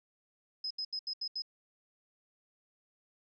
sine tone bursts, 5080 Hz, D#8, 35 cents sharp, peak -34 dBFS, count 6, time 0.64-1.421 s, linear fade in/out 5 ms, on 66 ms, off 77 ms, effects none

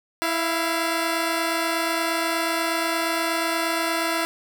10% pulse tone pair together, 329.6 / 687.6 Hz, E4 / F5, 0 / -27 cents, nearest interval octave + minor second, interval 1273 cents, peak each -15 / -19 dBFS, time 0.22-4.25 s, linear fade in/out 0 ms, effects none

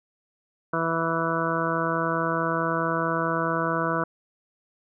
harmonic tone, 164.6 Hz, E3, 2 cents flat, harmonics 1 / 2 / 3 / 4 / 6 / 7 / 8 / 9, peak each -31 / -31 / -31 / -31 / -31 / -31 / -31 / -31 dBFS, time 0.73-4.04 s, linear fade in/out 5 ms, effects none

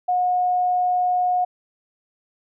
sine tone, 724 Hz, F#5, 38 cents flat, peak -17 dBFS, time 0.08-1.45 s, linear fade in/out 10 ms, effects none

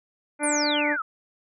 harmonic tone, 295.3 Hz, D4, 10 cents sharp, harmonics 1 / 2 / 3 / 4 / 5 / 6 / 7 / 8, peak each -27 / -28 / -30 / -39 / -31 / -41 / -34 / -36 dBFS, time 0.39-0.97 s, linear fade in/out 50 ms
sine exponential sweep, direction down, 10100 to 1244.5 Hz, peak -25 dBFS, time 0.43-1.02 s, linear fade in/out 5 ms
effects none

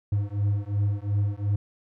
triangle beating tone pair, 100.6 / 103.4 Hz, G2 / G#2, +45 / -7 cents, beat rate 2.8 Hz, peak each -24 dBFS, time 0.12-1.56 s, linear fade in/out 5 ms, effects none

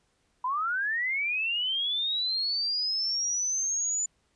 sine linear sweep, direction up, 977 to 7040 Hz, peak -26 dBFS, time 0.44-4.06 s, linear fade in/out 5 ms, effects pink hiss -71 dBFS RMS until 4.35 s + resampled to 22050 Hz

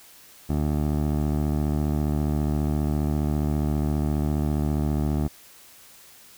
15% pulse tone with low-pass filter, 74.8 Hz, D2, 32 cents sharp, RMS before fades -24 dBFS, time 0.49-5.28 s, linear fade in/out 10 ms, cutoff 720 Hz, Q 0.59, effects white hiss -50 dBFS RMS until 6.37 s

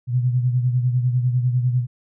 sine beating tone pair, 123.47 / 133.47 Hz, B2 / C3, 0 / +35 cents, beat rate 10 Hz, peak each -17 / -25 dBFS, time 0.07-1.87 s, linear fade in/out 50 ms, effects none

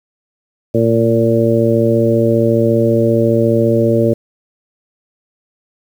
harmonic tone with a mistuned harmonic, 114.7 Hz, A#2, 28 cents flat, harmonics 1 / 2 / 3 / 4 / 5, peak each -16 / -16 / -16 / -16 / -16 dBFS, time 0.74-4.14 s, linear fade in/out 10 ms, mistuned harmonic 1, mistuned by +17 cents, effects 7-bit

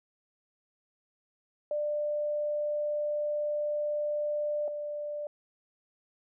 sine tone pair in turn, 594 / 591.1 Hz, D5 / D5, +20 / +11 cents, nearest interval unison, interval 9 cents, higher first, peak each -28 / -33 dBFS, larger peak first, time 1.71-4.68 / 4.68-5.27 s, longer first, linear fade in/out 2 ms, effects none

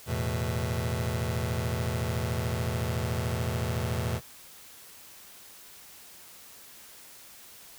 sawtooth chord, E suspended fourth, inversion none, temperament just, 82.41 / 109.88 / 123.61 Hz, E2 / A2 / B2, 0 / -2 / +2 cents, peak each -28 dBFS, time 0.06-4.21 s, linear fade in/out 50 ms, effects white hiss -50 dBFS RMS until 7.78 s

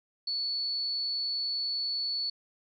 sine tone, 4435 Hz, C#8, in tune, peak -29 dBFS, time 0.27-2.3 s, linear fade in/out 5 ms, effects none

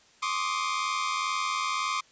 sawtooth tone cluster, 1053 / 1156 / 1238 Hz, C6 / D6 / D#6, +11 / -28 / -9 cents, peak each -28 dBFS, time 0.22-2.01 s, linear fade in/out 10 ms, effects white hiss -59 dBFS RMS until 2.11 s + resampled to 16000 Hz

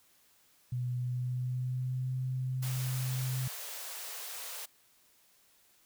sine tone with pitch glide, 124 to 128.89 Hz, B2 to C3, +7 to -26 cents, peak -31 dBFS, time 0.72-3.48 s, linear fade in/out 5 ms, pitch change +67 cents, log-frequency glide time 1.04-2.17 s
white high-pass noise, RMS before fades -42 dBFS, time 2.62-4.66 s, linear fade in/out 10 ms, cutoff 420 Hz, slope 48 dB/octave
effects white hiss -66 dBFS RMS until 5.85 s

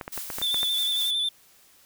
clicks, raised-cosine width 0.5 ms, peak -18 dBFS, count 8, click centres 0.012 / 0.079 / 0.177 / 0.302 / 0.385 / 0.416 / 0.544 / 0.631 s
blue noise with tremolo, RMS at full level -34 dBFS, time 0.12-1.11 s, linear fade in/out 5 ms, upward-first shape sine, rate 4.7 Hz, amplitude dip 40%
triangle tone with vibrato, 3520 Hz, A7, in tune, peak -22 dBFS, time 0.42-1.29 s, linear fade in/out 5 ms, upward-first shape square, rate 11 Hz, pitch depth 26 cents each way
effects white hiss -57 dBFS RMS until 1.85 s

